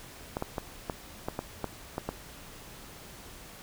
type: clicks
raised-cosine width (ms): 1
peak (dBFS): -17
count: 9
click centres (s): 0.369 / 0.424 / 0.582 / 0.898 / 1.285 / 1.391 / 1.643 / 1.981 / 2.09
effects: pink hiss -48 dBFS RMS until 3.62 s